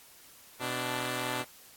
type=tone pair together; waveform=5% pulse; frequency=125.5 / 293.7 Hz; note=B2 / D4; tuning=+28 / 0 cents; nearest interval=octave + minor third; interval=1472 cents; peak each=-23 dBFS; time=0.59-1.45 s; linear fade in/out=50 ms; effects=white hiss -55 dBFS RMS until 1.76 s + AAC 64 kbps